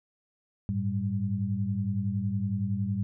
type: tone cluster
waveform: sine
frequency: 98.9 / 109.7 / 196.2 Hz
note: G2 / A2 / G3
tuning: +16 / -5 / +2 cents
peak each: -32 / -31 / -30 dBFS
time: 0.69-3.03 s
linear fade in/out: 0 ms
effects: none